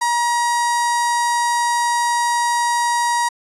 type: tone with notch filter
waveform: sawtooth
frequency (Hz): 952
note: A#5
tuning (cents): +36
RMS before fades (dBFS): -18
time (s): 0.01-3.29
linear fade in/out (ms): 10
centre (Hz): 3000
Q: 1.4
effects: resampled to 24000 Hz